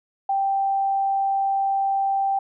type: tone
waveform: sine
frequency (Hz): 784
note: G5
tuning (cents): 0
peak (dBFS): -19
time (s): 0.29-2.39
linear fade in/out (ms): 5
effects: none